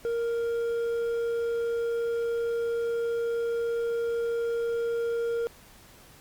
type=tone with hard clipping; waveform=triangle; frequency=466.2 Hz; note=A#4; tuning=in tune; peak=-27 dBFS; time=0.05-5.47 s; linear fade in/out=0 ms; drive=7 dB; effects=pink hiss -53 dBFS RMS until 6.2 s + Opus 48 kbps